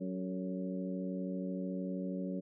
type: harmonic tone with a mistuned harmonic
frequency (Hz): 93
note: F#2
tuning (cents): +9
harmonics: 2 / 3 / 4 / 5 / 6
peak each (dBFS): -37 / -41 / -47 / -48 / -45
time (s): 0-2.41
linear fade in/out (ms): 20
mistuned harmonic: 5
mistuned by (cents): -54
effects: none